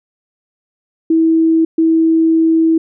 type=tone bursts at uneven times; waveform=sine; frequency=324.6 Hz; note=E4; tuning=27 cents flat; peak=-8 dBFS; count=2; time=1.1-1.65 / 1.78-2.78 s; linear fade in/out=5 ms; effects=none